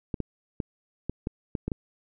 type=clicks; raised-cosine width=3 ms; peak=-16 dBFS; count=8; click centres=0.142 / 0.203 / 0.602 / 1.096 / 1.271 / 1.552 / 1.68 / 1.718 s; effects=none